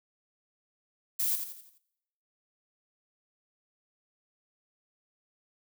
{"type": "noise with echo", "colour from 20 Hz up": "violet", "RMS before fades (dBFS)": -29, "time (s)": [1.19, 1.36], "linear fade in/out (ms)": 10, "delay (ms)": 85, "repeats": 5, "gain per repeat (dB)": -7, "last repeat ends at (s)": 1.785, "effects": ["noise-tail reverb RT60 0.9 s tail -24 dB re dry"]}